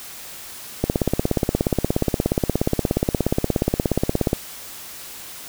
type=click train; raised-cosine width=2 ms; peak=-4 dBFS; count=60; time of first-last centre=0.84-4.331 s; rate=16.9 Hz; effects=white hiss -37 dBFS RMS until 5.48 s